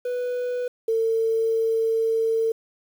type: tone pair in turn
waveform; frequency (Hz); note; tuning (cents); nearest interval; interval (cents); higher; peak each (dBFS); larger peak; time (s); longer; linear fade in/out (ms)
triangle / sine; 493.9 / 450.2; B4 / A4; 0 / +40; major second; 160; first; -22 / -19; second; 0.05-0.68 / 0.88-2.52; second; 5
effects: 8-bit